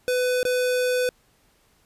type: tone with dropouts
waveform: square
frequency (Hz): 500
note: B4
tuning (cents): +21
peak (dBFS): -21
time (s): 0.08-1.09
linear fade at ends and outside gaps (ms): 0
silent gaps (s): 0.43-0.452
effects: pink hiss -62 dBFS RMS until 1.85 s + resampled to 32000 Hz